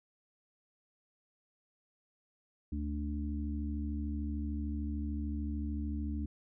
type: harmonic tone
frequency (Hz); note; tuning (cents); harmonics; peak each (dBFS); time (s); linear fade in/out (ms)
73.42; D2; 0; 1 / 3 / 4; -35 / -40 / -41; 2.72-6.26; 5
effects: none